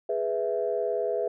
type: chord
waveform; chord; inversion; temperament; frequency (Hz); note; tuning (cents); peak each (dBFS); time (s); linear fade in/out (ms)
sine; E major; first; equal; 415.3 / 493.9 / 659.3; G#4 / B4 / E5; 0 / 0 / 0; -29; 0.09-1.28; 5
effects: tanh soft clip ceiling -15 dBFS